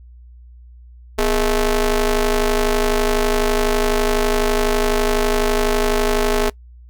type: ring-modulated tone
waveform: sawtooth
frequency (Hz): 220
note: A3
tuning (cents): 0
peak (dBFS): -8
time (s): 1.18-6.5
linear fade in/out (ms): 10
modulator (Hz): 194
effects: noise-tail reverb RT60 0.1 s tail -22 dB re dry + added 60 Hz sine -39 dBFS peak until 6.89 s